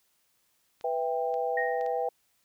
clicks, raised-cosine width 0.2 ms, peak -33 dBFS, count 4, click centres 0.811 / 1.341 / 1.811 / 1.863 s
sine chord, E minor, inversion second, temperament just, 494.4 / 659.3 / 791.1 Hz, B4 / E5 / G5, +2 / 0 / +16 cents, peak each -30 / -33 / -31 dBFS, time 0.84-2.09 s, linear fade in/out 5 ms
sine tone with exponential decay, 1864 Hz, A#6, 1 cent flat, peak -26 dBFS, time 1.57-2.08 s, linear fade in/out 5 ms, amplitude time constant 110 ms
effects white hiss -71 dBFS RMS until 2.44 s

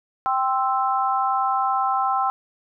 sine chord, C major, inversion second, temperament equal, 784 / 1046.5 / 1318.5 Hz, G5 / C6 / E6, 0 / 0 / 0 cents, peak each -22 / -24 / -24 dBFS, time 0.26-2.3 s, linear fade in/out 0 ms, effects none

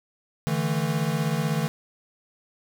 square chord, D suspended second, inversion none, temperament equal with one note detuned, 146.83 / 163.01 / 220 Hz, D3 / E3 / A3, 0 / -19 / 0 cents, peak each -28 / -27 / -31 dBFS, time 0.47-1.68 s, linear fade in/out 0 ms, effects none

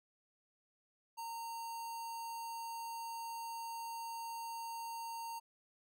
square tone with notch filter, 921 Hz, A#5, 21 cents flat, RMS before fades -44 dBFS, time 1.17-5.4 s, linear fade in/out 20 ms, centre 2200 Hz, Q 1.1, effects none

